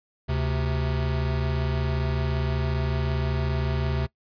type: tone pair together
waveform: square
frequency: 73.5 / 130.96 Hz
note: D2 / C3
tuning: +2 / +2 cents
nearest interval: minor seventh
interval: 1000 cents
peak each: -27 dBFS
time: 0.28-4.07 s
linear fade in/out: 20 ms
effects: noise-tail reverb RT60 0.1 s tail -21 dB re dry + resampled to 11025 Hz

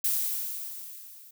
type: noise with level ramp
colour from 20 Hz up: violet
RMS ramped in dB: -25 to -51 dBFS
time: 0.04-1.31 s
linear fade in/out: 5 ms
effects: none

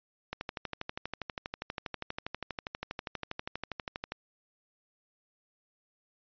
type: click train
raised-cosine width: 0.3 ms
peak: -19 dBFS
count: 48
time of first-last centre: 0.33-4.12 s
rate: 12.4 Hz
effects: resampled to 11025 Hz

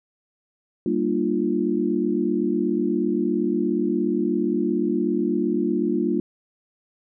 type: chord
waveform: sine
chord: G minor seventh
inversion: none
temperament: equal with one note detuned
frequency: 196 / 233.1 / 301.2 / 349.2 Hz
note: G3 / Bb3 / D4 / F4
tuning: 0 / 0 / +44 / 0 cents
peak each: -27 / -25 / -25 / -24 dBFS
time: 0.86-6.2 s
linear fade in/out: 2 ms
effects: none

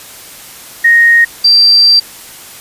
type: tone pair in turn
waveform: sine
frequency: 1864.7 / 4699 Hz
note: A#6 / D8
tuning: 0 / 0 cents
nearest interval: octave + major third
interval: 1600 cents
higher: second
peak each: -3 dBFS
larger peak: neither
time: 0.84-1.25 / 1.44-2 s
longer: second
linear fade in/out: 10 ms
effects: white hiss -32 dBFS RMS until 2.6 s + resampled to 32000 Hz

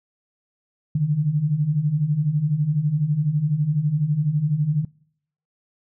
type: beating tone pair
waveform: sine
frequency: 141.5 / 153.5 Hz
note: C#3 / D#3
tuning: +36 / -23 cents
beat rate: 12 Hz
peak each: -24 / -19 dBFS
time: 0.95-4.85 s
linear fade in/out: 5 ms
effects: noise-tail reverb RT60 0.7 s tail -26 dB re dry

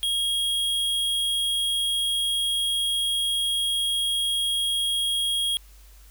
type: tone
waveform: square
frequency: 3277 Hz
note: G#7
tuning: 24 cents flat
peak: -23 dBFS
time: 0.03-5.57 s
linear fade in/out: 0 ms
effects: added 50 Hz sine -47 dBFS peak until 6.1 s + white hiss -56 dBFS RMS until 6.1 s

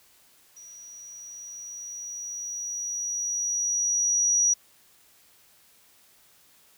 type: tone with level ramp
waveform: sine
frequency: 5800 Hz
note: F#8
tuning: 35 cents flat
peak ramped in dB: -44 to -18 dBFS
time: 0.56-4.54 s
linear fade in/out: 10 ms
effects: white hiss -59 dBFS RMS until 6.77 s

